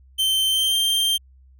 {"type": "tone with pitch glide", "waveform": "45% pulse", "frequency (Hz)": [3106, 3162], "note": ["G7", "G7"], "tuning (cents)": [-17, 14], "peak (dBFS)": -18, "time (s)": [0.18, 1.18], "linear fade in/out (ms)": 20, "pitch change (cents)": 31, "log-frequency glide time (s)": [0.5, 0.75], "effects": ["added 65 Hz sine -48 dBFS peak until 1.59 s"]}